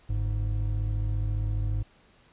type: tone pair together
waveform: triangle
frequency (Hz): 49.05 / 103.83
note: G1 / G#2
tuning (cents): +2 / 0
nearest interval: octave + minor second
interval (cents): 1298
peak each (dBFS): -26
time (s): 0.09-1.83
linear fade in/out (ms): 10
effects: pink hiss -60 dBFS RMS until 2.32 s + resampled to 8000 Hz